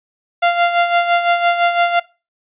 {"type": "tone with tremolo", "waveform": "sawtooth", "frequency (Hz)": 694, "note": "F5", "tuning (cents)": -11, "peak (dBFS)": -6, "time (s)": [0.42, 2], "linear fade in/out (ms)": 10, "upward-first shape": "sine", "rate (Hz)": 5.9, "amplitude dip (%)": 60, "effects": ["noise-tail reverb RT60 0.3 s tail -22 dB re dry", "resampled to 8000 Hz"]}